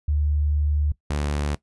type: tone pair in turn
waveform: sine / sawtooth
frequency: 74 / 73.11 Hz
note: D2 / D2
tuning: +14 / -7 cents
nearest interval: unison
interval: 21 cents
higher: first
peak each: -19 / -19 dBFS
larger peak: neither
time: 0.08-0.92 / 1.1-1.55 s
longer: first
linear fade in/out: 5 ms
effects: noise-tail reverb RT60 0.1 s tail -18 dB re dry + resampled to 24000 Hz